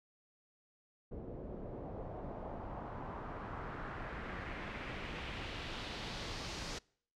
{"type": "noise with low-pass filter sweep", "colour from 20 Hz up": "pink", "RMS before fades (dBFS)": -44, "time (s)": [1.11, 6.79], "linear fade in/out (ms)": 10, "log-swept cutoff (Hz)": [420, 5700], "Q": 1.7, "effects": ["noise-tail reverb RT60 0.6 s tail -26 dB re dry"]}